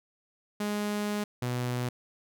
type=tone pair in turn; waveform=sawtooth; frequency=207.7 / 123.5 Hz; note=G#3 / B2; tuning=0 / 0 cents; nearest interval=major sixth; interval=900 cents; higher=first; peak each=-25 dBFS; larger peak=neither; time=0.6-1.24 / 1.42-1.89 s; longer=first; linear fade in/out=5 ms; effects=none